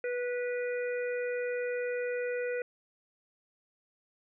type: harmonic tone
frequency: 490.2 Hz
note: B4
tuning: 13 cents flat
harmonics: 1 / 3 / 4 / 5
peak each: -31 / -41 / -43 / -45 dBFS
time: 0.04-2.62 s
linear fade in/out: 2 ms
effects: none